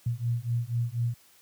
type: beating tone pair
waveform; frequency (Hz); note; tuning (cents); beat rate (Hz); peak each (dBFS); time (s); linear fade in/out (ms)
sine; 116.54 / 120.64; A#2 / B2; 0 / -40; 4.1; -29; 0.06-1.14; 5
effects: white hiss -59 dBFS RMS until 1.41 s + high-pass 60 Hz 12 dB/octave